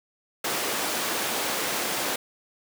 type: high-pass noise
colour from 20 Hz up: pink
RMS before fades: -28 dBFS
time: 0.44-2.16 s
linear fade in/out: 5 ms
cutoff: 350 Hz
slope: 12 dB/octave
effects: none